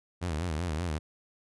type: tone with vibrato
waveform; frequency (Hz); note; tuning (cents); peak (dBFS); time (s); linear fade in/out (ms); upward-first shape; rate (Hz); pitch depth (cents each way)
sawtooth; 82.41; E2; 0; -26; 0.21-0.99; 20; sine; 5.2; 160
effects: resampled to 24000 Hz